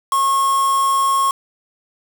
triangle tone with quantisation, 1088 Hz, C#6, 33 cents flat, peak -12 dBFS, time 0.12-1.31 s, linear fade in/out 2 ms, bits 4, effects none

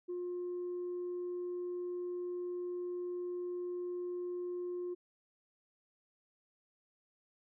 sine tone, 355.7 Hz, F4, 32 cents sharp, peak -35 dBFS, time 0.08-4.95 s, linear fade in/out 20 ms, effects tanh soft clip ceiling -34 dBFS

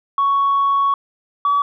sine tone pair in turn, 1113 / 1141 Hz, C#6 / C#6, +7 / +50 cents, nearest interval unison, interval 43 cents, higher second, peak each -12 dBFS, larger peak neither, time 0.18-0.94 / 1.45-1.62 s, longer first, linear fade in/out 2 ms, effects tanh soft clip ceiling -10 dBFS

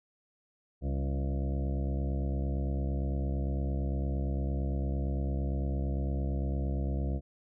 harmonic tone with a mistuned harmonic, 68.8 Hz, C#2, 12 cents flat, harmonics 1 / 2 / 3 / 4 / 5 / 7 / 8 / 9 / 10, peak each -30 / -36 / -40 / -42 / -44 / -47 / -48 / -49 / -50 dBFS, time 0.81-7.21 s, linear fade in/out 50 ms, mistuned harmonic 3, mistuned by -58 cents, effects none

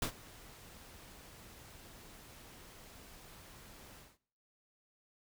pink noise with ADSR envelope, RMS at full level -34 dBFS, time 0.02-4.18 s, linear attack 3 ms, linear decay 89 ms, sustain -21 dB, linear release 200 ms, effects noise-tail reverb RT60 0.6 s tail -21 dB re dry

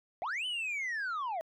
sine linear two-way sweep, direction up then down, 620 to 3057 to 620 Hz, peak -30 dBFS, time 0.22-1.41 s, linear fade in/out 0 ms, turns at 0.46 s, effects tanh soft clip ceiling -32 dBFS

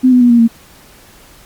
sine tone with pitch steps, 256.2 / 249.3 / 242.7 / 236.2 / 229.8 Hz, C4 / B3 / B3 / A#3 / A#3, -36 / +16 / -30 / +23 / -25 cents, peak -4 dBFS, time 0.03-0.48 s, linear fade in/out 20 ms, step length 90 ms, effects pink hiss -42 dBFS RMS until 1.45 s + MP3 96 kbps

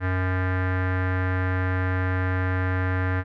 square tone with low-pass filter, 92.5 Hz, F#2, in tune, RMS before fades -24 dBFS, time 0-3.24 s, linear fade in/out 50 ms, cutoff 1700 Hz, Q 4.4, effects none

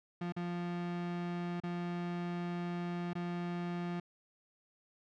35% pulse tone with dropouts, 174.61 Hz, F3, in tune, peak -34 dBFS, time 0.21-4 s, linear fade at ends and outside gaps 5 ms, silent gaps 0.323-0.364 / 1.602-1.635 / 3.133-3.152 s, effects low-pass 3000 Hz 12 dB/octave

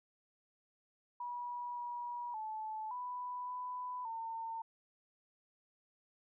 sine tone with pitch steps, 970 / 964 / 869 / 990 / 996 / 906 Hz, B5 / B5 / A5 / B5 / B5 / A#5, -31 / -42 / -22 / +4 / +14 / -50 cents, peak -39 dBFS, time 1.2-4.62 s, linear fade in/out 5 ms, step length 570 ms, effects none

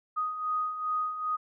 sine beating tone pair, 1244.5 / 1247 Hz, D#6 / D#6, 0 / +3 cents, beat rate 2.5 Hz, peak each -36 / -29 dBFS, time 0.16-1.37 s, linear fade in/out 20 ms, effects none

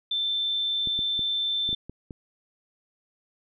sine tone, 3548 Hz, A7, 14 cents sharp, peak -24 dBFS, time 0.11-1.75 s, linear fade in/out 5 ms
clicks, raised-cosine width 3 ms, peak -25 dBFS, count 7, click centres 0.873 / 0.991 / 1.193 / 1.691 / 1.729 / 1.896 / 2.108 s
effects none

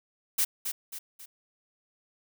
blue noise with echo, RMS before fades -25 dBFS, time 0.38-0.45 s, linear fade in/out 10 ms, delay 270 ms, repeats 3, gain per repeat -7 dB, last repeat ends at 1.26 s, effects none

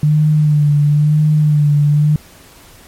sine tone with vibrato, 149.5 Hz, D3, 31 cents sharp, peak -8 dBFS, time 0.03-2.16 s, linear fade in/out 2 ms, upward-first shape sine, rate 1 Hz, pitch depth 39 cents each way, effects pink hiss -42 dBFS RMS until 2.87 s + MP3 64 kbps

